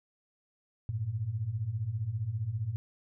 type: beating tone pair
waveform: sine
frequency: 99 / 114 Hz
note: G2 / A#2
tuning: +18 / -38 cents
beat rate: 15 Hz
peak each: -36 / -32 dBFS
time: 0.89-2.76 s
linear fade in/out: 0 ms
effects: none